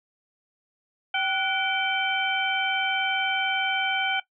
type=harmonic tone with a mistuned harmonic; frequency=773 Hz; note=G5; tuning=24 cents flat; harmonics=1 / 2 / 3 / 4; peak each=-28 / -28 / -28 / -28 dBFS; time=1.14-4.2 s; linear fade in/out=5 ms; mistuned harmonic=2; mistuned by=-84 cents; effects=noise-tail reverb RT60 0.1 s tail -18 dB re dry